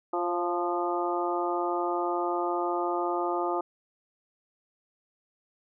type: harmonic tone with a mistuned harmonic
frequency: 174.61 Hz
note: F3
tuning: in tune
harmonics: 2 / 3 / 4 / 5 / 6 / 7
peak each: -30 / -36 / -32 / -33 / -39 / -34 dBFS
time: 0.13-3.61 s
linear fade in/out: 5 ms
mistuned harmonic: 3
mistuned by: +29 cents
effects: none